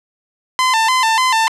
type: tone with vibrato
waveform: sawtooth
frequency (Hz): 957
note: A#5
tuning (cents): +45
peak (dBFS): -8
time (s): 0.59-1.48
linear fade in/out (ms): 0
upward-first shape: square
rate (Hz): 3.4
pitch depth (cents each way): 120
effects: low-pass 8000 Hz 12 dB/octave